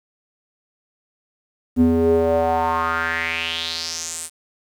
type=tone with band-pass filter sweep; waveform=square; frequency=82.41 Hz; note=E2; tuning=in tune; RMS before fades=-20 dBFS; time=1.76-4.3 s; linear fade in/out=50 ms; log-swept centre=250 to 9400 Hz; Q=4.4; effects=8-bit